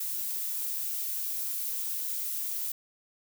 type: noise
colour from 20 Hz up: violet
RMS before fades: -33 dBFS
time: 0-2.72 s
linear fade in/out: 5 ms
effects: none